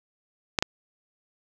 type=clicks; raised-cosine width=0.2 ms; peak=-4 dBFS; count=2; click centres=0.588 / 0.625 s; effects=none